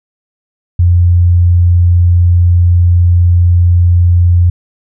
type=tone; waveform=sine; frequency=87.6 Hz; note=F2; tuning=6 cents sharp; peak=-4 dBFS; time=0.79-4.5 s; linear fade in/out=5 ms; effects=none